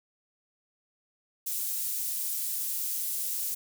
pink high-pass noise, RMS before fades -32 dBFS, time 1.46-3.55 s, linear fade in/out 10 ms, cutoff 11000 Hz, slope 12 dB/octave, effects none

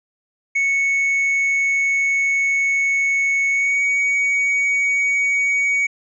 triangle tone with pitch glide, 2212 to 2247 Hz, C#7 to C#7, -4 to +23 cents, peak -14 dBFS, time 0.55-5.87 s, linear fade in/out 10 ms, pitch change +27 cents, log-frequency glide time 3.5-3.82 s, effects resampled to 22050 Hz

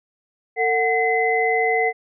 sine tone cluster, 451.7 / 737 / 2040 Hz, A4 / F#5 / C7, +45 / -7 / -44 cents, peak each -21 dBFS, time 0.56-1.93 s, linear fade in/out 50 ms, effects none

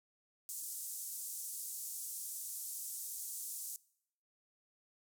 pink band-pass noise, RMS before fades -44 dBFS, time 0.49-3.76 s, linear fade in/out 0 ms, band 7100 to 15000 Hz, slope 24 dB/octave, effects noise-tail reverb RT60 0.7 s tail -22 dB re dry

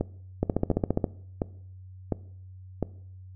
two click trains, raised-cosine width 2 ms, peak -10 / -12 dBFS, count 10 / 5, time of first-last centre 0.43-1.042 / 0.01-2.827 s, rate 14.7 / 1.42 Hz, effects noise-tail reverb RT60 0.7 s tail -20 dB re dry + added 93 Hz sine -43 dBFS peak until 3.35 s

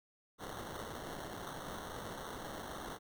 white noise with sample-and-hold, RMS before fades -45 dBFS, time 0.38-2.99 s, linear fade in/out 50 ms, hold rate 2450 Hz, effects none

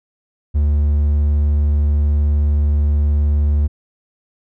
triangle tone, 73.42 Hz, D2, in tune, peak -10 dBFS, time 0.54-3.68 s, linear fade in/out 20 ms, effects none

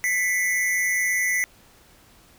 square tone pair together, 1991.4 / 2175 Hz, B6 / C#7, +14 / -33 cents, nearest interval major second, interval 153 cents, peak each -22 / -29 dBFS, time 0.04-1.44 s, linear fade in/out 0 ms, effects pink hiss -54 dBFS RMS until 2.38 s

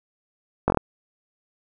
slowing click train, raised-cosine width 1 ms, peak -5 dBFS, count 5, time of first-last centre 0.68-0.773 s, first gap 20 ms, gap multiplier 1.1, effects none

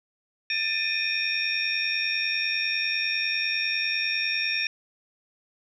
sine tone cluster, 1782 / 2418 / 2508 / 3660 / 5520 Hz, A6 / D7 / D#7 / A#7 / F8, +22 / +50 / +13 / -32 / -21 cents, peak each -32 / -29 / -29 / -33 / -30 dBFS, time 0.5-4.67 s, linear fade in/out 2 ms, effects tanh soft clip ceiling -13 dBFS

